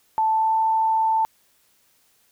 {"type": "tone with pitch glide", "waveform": "sine", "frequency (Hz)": [880, 887.1], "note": ["A5", "A5"], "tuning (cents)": [0, 14], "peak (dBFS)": -17, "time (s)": [0.18, 1.25], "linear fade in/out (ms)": 0, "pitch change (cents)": 14, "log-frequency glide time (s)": [0.3, 0.57], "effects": ["white hiss -62 dBFS RMS until 2.31 s"]}